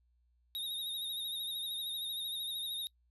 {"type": "tone with vibrato", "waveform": "square", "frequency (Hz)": 3730, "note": "A#7", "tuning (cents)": 0, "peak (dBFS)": -37, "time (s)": [0.55, 2.87], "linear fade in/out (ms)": 0, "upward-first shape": "sine", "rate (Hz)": 13, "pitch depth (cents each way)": 48, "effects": ["noise-tail reverb RT60 0.1 s tail -24 dB re dry", "added 60 Hz sine -69 dBFS peak until 3.1 s"]}